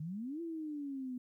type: exponential two-way sweep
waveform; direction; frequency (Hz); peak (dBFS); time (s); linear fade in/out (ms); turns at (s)
sine; up then down; 146.83 to 340.6 to 246.6; -38; 0-1.18; 5; 0.41
effects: 13-bit